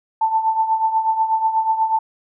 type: tone with tremolo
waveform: sine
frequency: 886 Hz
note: A5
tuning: 12 cents sharp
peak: -12 dBFS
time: 0.21-1.99 s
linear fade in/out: 5 ms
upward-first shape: triangle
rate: 8.2 Hz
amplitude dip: 75%
effects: none